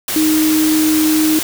sine tone in noise, 311.3 Hz, D#4, 1 cent sharp, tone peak -11 dBFS, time 0.16-1.39 s, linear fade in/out 2 ms, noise white, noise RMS -20 dBFS, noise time 0.08-1.43 s, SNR +6 dB, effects none

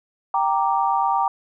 sine chord, G minor, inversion none, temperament equal, 784 / 932.3 / 1174.7 Hz, G5 / Bb5 / D6, 0 / 0 / 0 cents, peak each -21 / -21 / -24 dBFS, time 0.34-1.28 s, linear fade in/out 2 ms, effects none

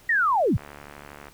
sine linear sweep, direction down, 1923 to 61.3 Hz, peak -18 dBFS, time 0.09-0.57 s, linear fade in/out 5 ms
click train, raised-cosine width 0.5 ms, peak -26 dBFS, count 52, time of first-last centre 0.58-1.283 s, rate 72.5 Hz
effects pink hiss -53 dBFS RMS until 1.33 s

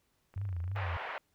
click train, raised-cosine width 0.5 ms, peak -40 dBFS, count 21, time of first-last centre 0.34-1.092 s, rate 26.6 Hz
sine tone with vibrato, 92.5 Hz, F#2, in tune, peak -33 dBFS, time 0.36-0.97 s, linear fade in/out 5 ms, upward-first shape triangle, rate 3.1 Hz, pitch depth 180 cents each way
pink band-pass noise, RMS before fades -40 dBFS, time 0.76-1.18 s, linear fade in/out 0 ms, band 590 to 2400 Hz, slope 24 dB/octave
effects pink hiss -75 dBFS RMS until 1.34 s

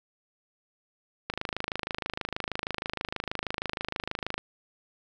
click train, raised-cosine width 0.3 ms, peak -14 dBFS, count 82, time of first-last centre 1.3-4.38 s, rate 26.3 Hz, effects none

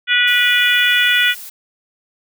harmonic tone, 488.7 Hz, B4, 18 cents flat, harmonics 3 / 4 / 5 / 6 / 7, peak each -16 / -17 / -18 / -19 / -19 dBFS, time 0.07-1.35 s, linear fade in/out 50 ms
blue noise, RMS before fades -33 dBFS, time 0.27-1.5 s, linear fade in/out 10 ms
effects none

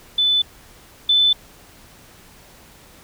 sine tone pair in turn, 3500 / 3514 Hz, A7 / A7, -10 / -3 cents, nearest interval unison, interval 7 cents, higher second, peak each -14 / -12 dBFS, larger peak second, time 0.18-0.42 / 1.09-1.33 s, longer neither, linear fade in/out 5 ms, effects pink hiss -47 dBFS RMS until 3.03 s

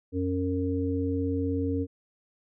harmonic tone, 91.9 Hz, F#2, 11 cents flat, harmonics 1 / 3 / 5, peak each -30 / -28 / -32 dBFS, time 0.12-1.87 s, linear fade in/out 50 ms, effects none

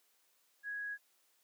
sine tone, 1661.2 Hz, G#6, in tune, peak -38 dBFS, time 0.63-0.98 s, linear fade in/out 50 ms, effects white hiss -73 dBFS RMS until 1.43 s + high-pass 300 Hz 12 dB/octave

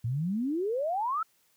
sine exponential sweep, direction up, 109.7 to 1357 Hz, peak -27 dBFS, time 0.04-1.23 s, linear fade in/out 5 ms, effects white hiss -68 dBFS RMS until 1.56 s + high-pass 60 Hz 12 dB/octave

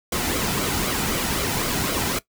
pink noise with flanger, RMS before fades -24 dBFS, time 0.12-2.19 s, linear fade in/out 5 ms, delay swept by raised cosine 1.1 to 1.85 ms, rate 3.9 Hz, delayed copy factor -0.5, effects noise-tail reverb RT60 0.1 s tail -18 dB re dry

